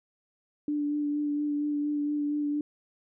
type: tone with vibrato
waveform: sine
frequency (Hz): 293.7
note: D4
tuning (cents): 0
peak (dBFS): -26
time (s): 0.68-2.61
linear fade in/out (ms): 2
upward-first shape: sine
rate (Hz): 4.3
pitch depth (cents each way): 16
effects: none